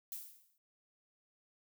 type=noise with exponential decay; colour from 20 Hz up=violet; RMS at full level=-41 dBFS; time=0.12-0.58 s; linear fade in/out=1 ms; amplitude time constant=100 ms; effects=none